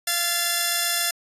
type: tone pair together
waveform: 5% pulse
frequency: 689.3 / 1737 Hz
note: F5 / A6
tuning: -23 / -23 cents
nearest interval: octave + major third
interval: 1600 cents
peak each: -14 / -12 dBFS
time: 0.07-1.11 s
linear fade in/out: 5 ms
effects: resampled to 32000 Hz